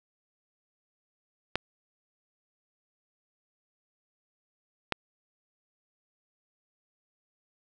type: clicks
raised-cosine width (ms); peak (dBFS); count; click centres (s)
0.3; -10; 2; 1.556 / 4.923
effects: none